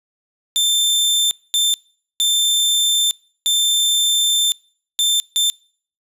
sawtooth tone bursts at uneven times, 3566 Hz, A7, 22 cents sharp, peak -11 dBFS, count 6, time 0.56-1.31 / 1.54-1.74 / 2.2-3.11 / 3.46-4.52 / 4.99-5.2 / 5.36-5.5 s, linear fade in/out 0 ms, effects noise-tail reverb RT60 0.5 s tail -25 dB re dry + resampled to 32000 Hz

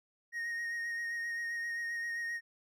triangle tone with vibrato, 1864.7 Hz, A#6, in tune, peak -33 dBFS, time 0.32-2.41 s, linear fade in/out 50 ms, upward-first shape sine, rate 7.6 Hz, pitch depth 18 cents each way, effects none

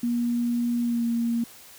sine tone with pitch glide, 238.5 to 233.5 Hz, A#3 to A#3, +40 to +3 cents, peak -22 dBFS, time 0.03-1.44 s, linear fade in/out 5 ms, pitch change -37 cents, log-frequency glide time 0.83-1.04 s, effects white hiss -48 dBFS RMS until 1.78 s

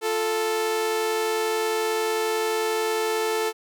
sawtooth tone pair together, 348.8 / 440 Hz, F4 / A4, -2 / 0 cents, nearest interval major third, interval 402 cents, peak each -28 / -19 dBFS, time 0.01-3.53 s, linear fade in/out 50 ms, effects none

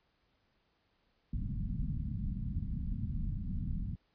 pink low-pass noise, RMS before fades -36 dBFS, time 1.33-3.96 s, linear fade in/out 2 ms, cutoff 230 Hz, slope 48 dB/octave, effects pink hiss -75 dBFS RMS until 4.14 s + resampled to 11025 Hz

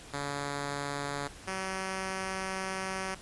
5% pulse tone pair in turn, 142.4 / 189.87 Hz, C#3 / F#3, +47 / +45 cents, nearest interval perfect fourth, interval 498 cents, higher second, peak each -22 dBFS, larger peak neither, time 0.13-1.28 / 1.47-3.15 s, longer second, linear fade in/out 10 ms, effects pink hiss -49 dBFS RMS until 3.21 s + resampled to 24000 Hz

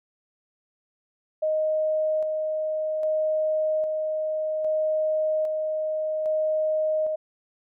sine tone with tremolo, 622.3 Hz, D#5, in tune, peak -21 dBFS, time 1.42-7.16 s, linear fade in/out 10 ms, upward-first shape square, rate 0.62 Hz, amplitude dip 30%, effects none

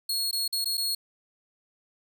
sawtooth tone with dropouts, 4319 Hz, C#8, 46 cents flat, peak -23 dBFS, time 0.09-0.95 s, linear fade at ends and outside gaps 5 ms, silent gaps 0.312-0.328 / 0.479-0.526 / 0.645-0.656 / 0.772-0.777 s, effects none

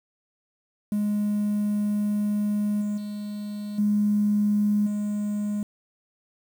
triangle tone with level steps, 207.7 Hz, G#3, in tune, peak -19 / -22 / -28 / -15 / -22 dBFS, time 0.92-5.63 s, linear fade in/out 2 ms, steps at 2.81 / 2.97 / 3.78 / 4.86 s, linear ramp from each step 10 ms, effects tanh soft clip ceiling -17 dBFS + 8-bit

